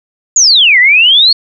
sine exponential two-way sweep, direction down then up, 7040 to 1907 to 4438 Hz, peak -3 dBFS, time 0.36-1.33 s, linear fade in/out 5 ms, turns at 0.79 s, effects none

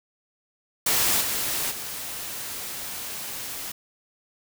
white noise with level steps, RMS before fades -22 / -27 / -34 dBFS, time 0.86-3.72 s, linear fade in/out 5 ms, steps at 1.2 / 1.7 s, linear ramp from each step 20 ms, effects none

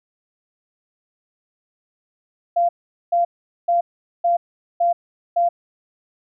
sine tone bursts, 691 Hz, F5, 19 cents flat, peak -14 dBFS, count 6, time 2.56-5.49 s, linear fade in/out 10 ms, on 130 ms, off 430 ms, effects none

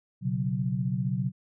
sine chord, B suspended second, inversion none, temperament equal, 123.47 / 138.59 / 185 Hz, B2 / C#3 / F#3, 0 / 0 / 0 cents, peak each -30 dBFS, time 0.21-1.32 s, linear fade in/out 50 ms, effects none

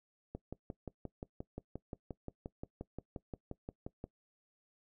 click train, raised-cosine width 2 ms, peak -28 dBFS, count 22, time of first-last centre 0.35-4.041 s, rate 5.69 Hz, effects noise-tail reverb RT60 0.1 s tail -20 dB re dry

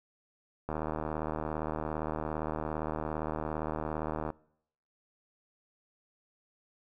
click train, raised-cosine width 1 ms, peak -20 dBFS, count 281, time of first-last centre 0.69-4.303 s, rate 77.5 Hz, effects noise-tail reverb RT60 0.7 s tail -23 dB re dry

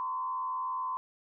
sine tone with frequency modulation, 1028 Hz, C6, 31 cents flat, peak -31 dBFS, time 0-0.97 s, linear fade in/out 0 ms, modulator 86.2 Hz, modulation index 0.71, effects none

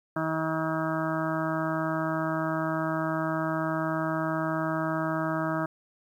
harmonic tone, 159.7 Hz, D#3, 45 cents sharp, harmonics 1 / 2 / 4 / 5 / 6 / 7 / 8 / 9 / 10, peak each -33 / -31 / -32 / -43 / -37 / -39 / -35 / -41 / -38 dBFS, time 0.16-5.66 s, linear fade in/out 5 ms, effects 10-bit

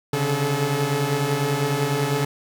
sawtooth tone cluster, 135.5 / 145.5 / 430.6 Hz, C#3 / D3 / A4, -39 / -16 / -37 cents, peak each -21 dBFS, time 0.13-2.25 s, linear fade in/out 5 ms, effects none

